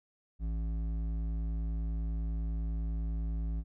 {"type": "tone with hard clipping", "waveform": "sine", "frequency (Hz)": 55, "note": "A1", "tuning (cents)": 0, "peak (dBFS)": -33, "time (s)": [0.39, 3.64], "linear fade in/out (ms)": 50, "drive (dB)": 9, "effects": []}